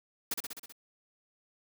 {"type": "noise with echo", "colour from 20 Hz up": "white", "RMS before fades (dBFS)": -32, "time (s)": [0.31, 0.34], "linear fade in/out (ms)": 5, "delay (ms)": 64, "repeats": 6, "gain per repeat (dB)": -3, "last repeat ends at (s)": 0.724, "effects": []}